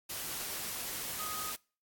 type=tone in noise; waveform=sine; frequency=1251 Hz; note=D#6; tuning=9 cents sharp; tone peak=-41 dBFS; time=1.19-1.52 s; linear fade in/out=10 ms; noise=white; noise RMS=-39 dBFS; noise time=0.09-1.56 s; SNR=-5 dB; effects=noise-tail reverb RT60 0.4 s tail -26 dB re dry + AAC 64 kbps